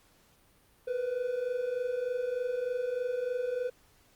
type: tone pair together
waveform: triangle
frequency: 477.7 / 501 Hz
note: A#4 / B4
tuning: +42 / +25 cents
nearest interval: minor second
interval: 83 cents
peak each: -34 / -29 dBFS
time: 0.87-3.7 s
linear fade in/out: 10 ms
effects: pink hiss -64 dBFS RMS until 4.15 s + Opus 48 kbps